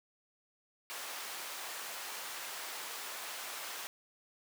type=high-pass noise; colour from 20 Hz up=pink; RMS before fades=-43 dBFS; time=0.9-3.87 s; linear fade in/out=0 ms; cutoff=800 Hz; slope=12 dB/octave; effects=none